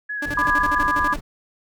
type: tone with vibrato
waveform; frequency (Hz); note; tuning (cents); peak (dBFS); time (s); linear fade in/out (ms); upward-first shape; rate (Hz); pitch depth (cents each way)
sine; 1675; G#6; +14; -25; 0.09-0.84; 10; square; 6.1; 17
type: tone bursts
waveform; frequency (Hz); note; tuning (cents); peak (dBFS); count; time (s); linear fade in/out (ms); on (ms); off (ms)
sawtooth; 293.7; D4; 0; -22; 12; 0.22-1.161; 5; 39; 43
type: noise with tremolo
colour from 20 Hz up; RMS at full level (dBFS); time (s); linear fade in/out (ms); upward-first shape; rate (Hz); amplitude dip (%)
brown; -30; 0.25-1.21; 20; sine; 5.6; 50
type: chord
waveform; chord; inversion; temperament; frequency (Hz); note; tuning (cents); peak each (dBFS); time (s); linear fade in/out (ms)
sine; G# diminished; first; just; 996.7 / 1196.1 / 1661.2; B5 / D6 / G#6; +16 / +31 / 0; -22; 0.37-1.14; 5
effects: none